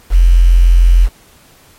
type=tone with quantisation; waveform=sine; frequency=43.34 Hz; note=F1; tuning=12 cents flat; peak=-3 dBFS; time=0.1-1.09 s; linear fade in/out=50 ms; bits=5; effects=pink hiss -45 dBFS RMS until 1.78 s + MP3 64 kbps